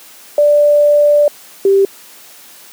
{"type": "tone pair in turn", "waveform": "sine", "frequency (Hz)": [587.3, 392], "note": ["D5", "G4"], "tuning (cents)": [0, 0], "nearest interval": "perfect fifth", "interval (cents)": 700, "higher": "first", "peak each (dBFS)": -6, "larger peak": "neither", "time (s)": [[0.38, 1.28], [1.65, 1.85]], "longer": "first", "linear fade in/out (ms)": 2, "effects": ["white hiss -39 dBFS RMS until 2.72 s", "high-pass 200 Hz 12 dB/octave"]}